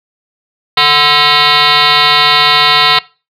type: tone with frequency modulation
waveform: sine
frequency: 2489 Hz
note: D#7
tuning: in tune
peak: -4 dBFS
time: 0.77-2.99 s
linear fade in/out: 5 ms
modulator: 292 Hz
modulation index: 6
effects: noise-tail reverb RT60 0.3 s tail -21 dB re dry + tanh soft clip ceiling -1 dBFS